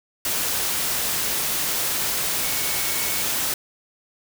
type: tone in noise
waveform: sine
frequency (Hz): 2217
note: C#7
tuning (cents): 0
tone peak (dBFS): -35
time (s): 2.43-3.22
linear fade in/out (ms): 2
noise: white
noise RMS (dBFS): -24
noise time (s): 0.25-3.54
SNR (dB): -14
effects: none